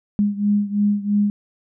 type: beating tone pair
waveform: sine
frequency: 204.4 / 207.4 Hz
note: G#3 / G#3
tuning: -27 / -2 cents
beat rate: 3 Hz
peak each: -18 / -21 dBFS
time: 0.19-1.3 s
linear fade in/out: 0 ms
effects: none